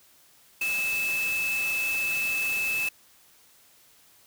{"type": "tone in noise", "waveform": "sine", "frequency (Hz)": 2616, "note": "E7", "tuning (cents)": -14, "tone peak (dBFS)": -25, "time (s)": [0.61, 2.89], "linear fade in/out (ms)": 5, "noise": "white", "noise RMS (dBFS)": -36, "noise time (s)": [0.61, 2.89], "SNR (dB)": 8, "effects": ["white hiss -58 dBFS RMS until 4.26 s"]}